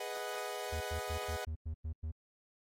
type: chord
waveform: sawtooth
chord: G# minor seventh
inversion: none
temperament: equal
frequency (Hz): 415.3 / 493.9 / 622.3 / 740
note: G#4 / B4 / D#5 / F#5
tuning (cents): 0 / 0 / 0 / 0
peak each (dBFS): -40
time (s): 0-1.45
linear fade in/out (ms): 5
type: tone bursts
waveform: triangle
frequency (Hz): 78.7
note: D#2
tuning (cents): +20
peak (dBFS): -34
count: 8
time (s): 0.72-2.117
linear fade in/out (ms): 10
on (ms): 88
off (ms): 99
effects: AAC 48 kbps